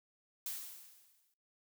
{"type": "noise with exponential decay", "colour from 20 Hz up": "blue", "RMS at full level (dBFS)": -39, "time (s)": [0.46, 1.34], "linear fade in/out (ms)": 2, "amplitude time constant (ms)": 190, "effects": ["noise-tail reverb RT60 0.4 s tail -23 dB re dry"]}